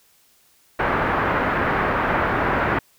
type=low-pass noise; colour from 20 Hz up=white; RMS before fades=-21 dBFS; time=0.79-2.79 s; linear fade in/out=5 ms; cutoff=1700 Hz; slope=24 dB/octave; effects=white hiss -58 dBFS RMS until 2.98 s